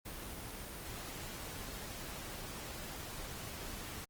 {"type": "noise", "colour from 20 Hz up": "pink", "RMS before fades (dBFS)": -45, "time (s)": [0.05, 4.05], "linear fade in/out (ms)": 10, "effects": ["Opus 24 kbps"]}